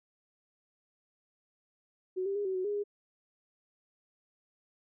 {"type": "tone with pitch steps", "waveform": "sine", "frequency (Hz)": [371.1, 394.4, 409.4, 378.6, 370.6, 412.1, 409.9], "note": ["F#4", "G4", "G#4", "F#4", "F#4", "G#4", "G#4"], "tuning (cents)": [5, 11, -25, 40, 3, -13, -23], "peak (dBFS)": -30, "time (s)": [2.16, 2.839], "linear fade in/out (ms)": 20, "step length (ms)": 97, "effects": []}